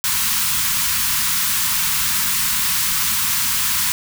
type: band-stop noise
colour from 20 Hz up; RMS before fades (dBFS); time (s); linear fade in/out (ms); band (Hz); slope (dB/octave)
white; -19; 0.04-3.92; 0; 240 to 900; 96
effects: none